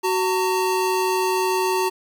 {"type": "tone pair together", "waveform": "square", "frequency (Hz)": [373.9, 907], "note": ["F#4", "A#5"], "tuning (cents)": [18, -48], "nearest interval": "octave + minor third", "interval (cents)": 1534, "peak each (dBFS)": [-22, -23], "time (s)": [0.03, 1.9], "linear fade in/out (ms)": 20, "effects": ["9-bit"]}